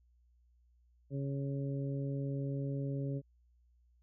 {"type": "harmonic tone", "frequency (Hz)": 138.59, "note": "C#3", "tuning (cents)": 0, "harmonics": [1, 2, 3, 4], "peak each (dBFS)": [-35, -41, -45, -47], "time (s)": [1.1, 3.22], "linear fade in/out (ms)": 50, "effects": ["added 60 Hz sine -65 dBFS peak until 4.02 s"]}